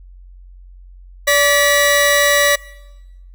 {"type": "tone pair together", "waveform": "sawtooth", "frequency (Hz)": [578.3, 1945], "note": ["D5", "B6"], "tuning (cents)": [-27, -27], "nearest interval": "octave + major sixth", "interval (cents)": 2100, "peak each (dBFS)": -10, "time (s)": [1.27, 2.56], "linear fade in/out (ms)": 10, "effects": ["noise-tail reverb RT60 1.0 s tail -22 dB re dry", "added 45 Hz sine -37 dBFS peak until 3.34 s"]}